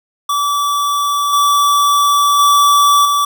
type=tone with level steps; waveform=square; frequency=1154 Hz; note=D6; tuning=31 cents flat; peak=-14 / -10 / -8 / -12 dBFS; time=0.29-3.25 s; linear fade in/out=5 ms; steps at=1.33 / 2.39 / 3.05 s; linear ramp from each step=2 ms; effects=none